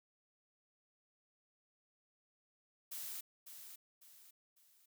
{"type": "noise with echo", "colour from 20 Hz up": "blue", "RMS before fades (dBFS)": -45, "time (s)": [2.91, 3.21], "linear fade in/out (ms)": 10, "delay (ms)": 550, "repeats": 3, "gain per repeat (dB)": -8, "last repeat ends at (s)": 4.86, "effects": []}